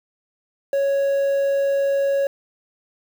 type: tone with quantisation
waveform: triangle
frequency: 554.4 Hz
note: C#5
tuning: in tune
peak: -15 dBFS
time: 0.73-2.27 s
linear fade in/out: 2 ms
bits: 7
effects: none